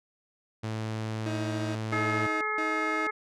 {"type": "tone", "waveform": "sawtooth", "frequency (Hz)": 110, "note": "A2", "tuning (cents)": 0, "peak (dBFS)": -27, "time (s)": [0.63, 2.27], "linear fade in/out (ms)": 10}
{"type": "tone bursts", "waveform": "30% pulse", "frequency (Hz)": 316, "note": "D#4", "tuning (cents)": 27, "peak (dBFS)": -30, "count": 3, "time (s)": [1.26, 3.07], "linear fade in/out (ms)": 2, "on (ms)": 490, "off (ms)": 170}
{"type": "harmonic tone", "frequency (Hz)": 427.5, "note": "A4", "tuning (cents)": -50, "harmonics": [1, 2, 3, 4, 5], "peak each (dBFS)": [-36, -38, -31, -36, -32], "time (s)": [1.92, 3.11], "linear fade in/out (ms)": 10}
{"effects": ["low-pass 7000 Hz 12 dB/octave"]}